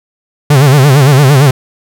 45% pulse tone with vibrato, 138.59 Hz, C#3, in tune, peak -3 dBFS, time 0.5-1.51 s, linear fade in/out 5 ms, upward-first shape sine, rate 8.8 Hz, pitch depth 140 cents each way, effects none

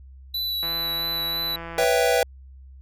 square tone with vibrato, 3958 Hz, B7, 3 cents sharp, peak -25 dBFS, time 0.34-1.56 s, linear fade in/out 5 ms, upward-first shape sine, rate 3 Hz, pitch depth 14 cents each way
click train, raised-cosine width 0.5 ms, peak -21 dBFS, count 203, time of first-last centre 0.63-1.84 s, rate 167 Hz
square chord, C# half-diminished seventh, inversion third, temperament equal, 493.9 / 554.4 / 659.3 / 784 Hz, B4 / C#5 / E5 / G5, 0 / 0 / 0 / 0 cents, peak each -22 / -27 / -24 / -26 dBFS, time 1.78-2.23 s, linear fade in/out 2 ms
effects added 66 Hz sine -42 dBFS peak until 2.81 s

